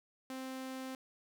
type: tone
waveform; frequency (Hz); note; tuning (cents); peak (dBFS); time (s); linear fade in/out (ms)
sawtooth; 261.6; C4; 0; -37; 0.3-0.95; 2
effects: none